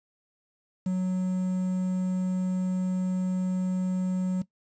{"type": "tone with quantisation", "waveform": "triangle", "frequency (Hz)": 184.5, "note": "F#3", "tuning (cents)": -5, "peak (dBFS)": -22, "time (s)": [0.86, 4.42], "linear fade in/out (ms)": 5, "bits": 8, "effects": ["noise-tail reverb RT60 0.1 s tail -17 dB re dry", "resampled to 16000 Hz"]}